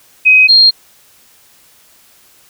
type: tone pair in turn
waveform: sine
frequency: 2523 / 4220 Hz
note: D#7 / C8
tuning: +23 / +14 cents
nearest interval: major sixth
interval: 891 cents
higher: second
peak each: -3 dBFS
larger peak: neither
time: 0.25-0.48 / 0.48-0.71 s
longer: neither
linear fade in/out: 20 ms
effects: white hiss -47 dBFS RMS until 2.49 s